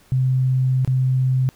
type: tone with dropouts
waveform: sine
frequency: 129.7 Hz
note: C3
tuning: 15 cents flat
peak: -15 dBFS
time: 0.12-1.49 s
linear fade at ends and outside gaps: 0 ms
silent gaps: 0.848-0.876 s
effects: pink hiss -54 dBFS RMS until 1.55 s